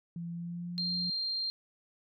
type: tone with pitch glide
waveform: sine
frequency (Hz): 170 to 177.73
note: F3 to F3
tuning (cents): -46 to +31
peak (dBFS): -36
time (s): 0.16-1.1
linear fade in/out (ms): 2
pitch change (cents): +77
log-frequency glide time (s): 0.31-0.95
type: tone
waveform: sine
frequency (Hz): 4186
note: C8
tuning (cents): 0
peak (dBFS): -31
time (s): 0.78-1.5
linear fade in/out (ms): 0
effects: none